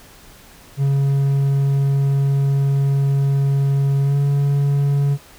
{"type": "tone with pitch glide", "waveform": "triangle", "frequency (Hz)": [138.59, 141.34], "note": ["C#3", "C#3"], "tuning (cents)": [0, 34], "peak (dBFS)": -12, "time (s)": [0.77, 5.18], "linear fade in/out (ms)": 50, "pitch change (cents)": 34, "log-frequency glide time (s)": [4.03, 4.16], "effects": ["pink hiss -45 dBFS RMS until 5.38 s"]}